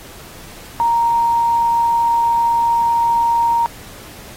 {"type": "tone with quantisation", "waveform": "sine", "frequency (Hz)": 932.3, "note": "A#5", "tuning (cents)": 0, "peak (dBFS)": -12, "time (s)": [0.8, 3.66], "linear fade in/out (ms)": 0, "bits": 7, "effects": ["pink hiss -38 dBFS RMS until 4.36 s", "AAC 48 kbps"]}